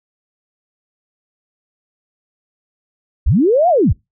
sine linear two-way sweep, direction up then down, 34.65 to 740 to 34.65 Hz, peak -9 dBFS, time 3.26-3.93 s, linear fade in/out 10 ms, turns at 3.69 s, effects noise-tail reverb RT60 0.2 s tail -25 dB re dry

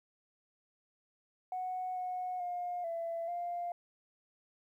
sine tone with pitch steps, 738 / 731 / 711 / 670 / 699 Hz, F#5 / F#5 / F5 / E5 / F5, -5 / -21 / +31 / +28 / +1 cents, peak -34 dBFS, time 1.52-3.72 s, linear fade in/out 2 ms, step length 440 ms, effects tanh soft clip ceiling -30 dBFS + 12-bit

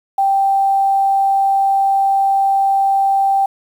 sine tone, 784 Hz, G5, in tune, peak -11 dBFS, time 0.18-3.46 s, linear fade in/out 5 ms, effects 7-bit

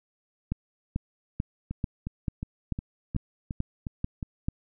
two click trains, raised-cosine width 5 ms, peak -15 / -20 dBFS, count 10 / 8, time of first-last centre 0.52-4.485 / 1.71-4.228 s, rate 2.27 / 2.78 Hz, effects none

